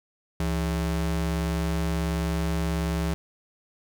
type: ring-modulated tone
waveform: square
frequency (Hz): 120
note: B2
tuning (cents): -49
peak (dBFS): -22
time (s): 0.4-3.14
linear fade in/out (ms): 0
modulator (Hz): 49.3
effects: 10-bit